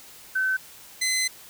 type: tone pair in turn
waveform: sine / 15% pulse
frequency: 1528 / 2040 Hz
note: G6 / C7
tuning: -45 / -44 cents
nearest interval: perfect fourth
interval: 501 cents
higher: second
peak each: -21 / -16 dBFS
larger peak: second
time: 0.35-0.57 / 1.01-1.28 s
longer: second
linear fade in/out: 10 ms
effects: white hiss -47 dBFS RMS until 1.49 s